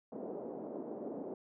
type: band-pass noise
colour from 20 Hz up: pink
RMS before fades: -43 dBFS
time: 0.12-1.34 s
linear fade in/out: 2 ms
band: 240 to 630 Hz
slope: 24 dB/octave
effects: none